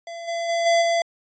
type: tone with level steps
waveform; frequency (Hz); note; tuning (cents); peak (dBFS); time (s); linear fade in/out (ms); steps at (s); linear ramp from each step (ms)
square; 677; E5; +46; -33 / -25 / -21 / -16 / -19; 0.07-1.02; 2; 0.27 / 0.48 / 0.65 / 0.81; 20
effects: resampled to 16000 Hz